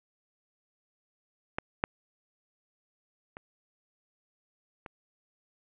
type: clicks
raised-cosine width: 0.5 ms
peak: -15 / -10 / -26 / -26 dBFS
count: 4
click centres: 1.585 / 1.839 / 3.369 / 4.862 s
effects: resampled to 8000 Hz + 8-bit